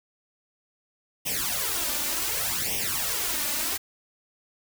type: noise with flanger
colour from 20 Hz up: white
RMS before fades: -28 dBFS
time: 1.25-3.78 s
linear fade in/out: 20 ms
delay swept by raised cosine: 0.34 to 3.44 ms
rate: 0.67 Hz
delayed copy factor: +0.85
effects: none